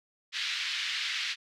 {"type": "band-pass noise", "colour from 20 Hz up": "white", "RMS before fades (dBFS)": -33, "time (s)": [0.32, 1.36], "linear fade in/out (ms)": 50, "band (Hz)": [1700, 4200], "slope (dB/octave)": 24, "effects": []}